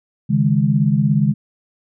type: chord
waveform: sine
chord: C# suspended second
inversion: none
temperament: equal with one note detuned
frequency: 138.59 / 155.56 / 206.3 Hz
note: C#3 / D#3 / G#3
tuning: 0 / 0 / -11 cents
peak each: -17 dBFS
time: 0.29-1.34 s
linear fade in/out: 20 ms
effects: none